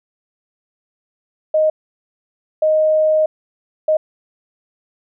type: tone bursts at uneven times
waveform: sine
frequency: 622.3 Hz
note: D#5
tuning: in tune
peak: -11 dBFS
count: 3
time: 1.54-1.7 / 2.62-3.26 / 3.88-3.97 s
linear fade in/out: 5 ms
effects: none